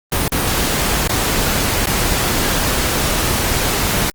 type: noise with dropouts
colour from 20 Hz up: pink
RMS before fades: -17 dBFS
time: 0.12-4.1 s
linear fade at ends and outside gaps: 2 ms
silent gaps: 0.28-0.32 / 1.076-1.093 / 1.859-1.87 s
effects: Opus 32 kbps